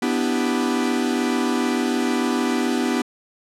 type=chord; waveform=45% pulse; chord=E minor seventh; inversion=second; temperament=equal; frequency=246.9 / 293.7 / 329.6 / 392 Hz; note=B3 / D4 / E4 / G4; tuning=0 / 0 / 0 / 0 cents; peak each=-22 / -26 / -27 / -27 dBFS; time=0.02-3.02 s; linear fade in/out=5 ms; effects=low-pass 10000 Hz 12 dB/octave